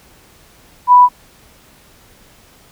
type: tone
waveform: sine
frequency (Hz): 987.8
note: B5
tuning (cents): 0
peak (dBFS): -3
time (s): 0.87-1.09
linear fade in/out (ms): 50
effects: pink hiss -47 dBFS RMS until 2.71 s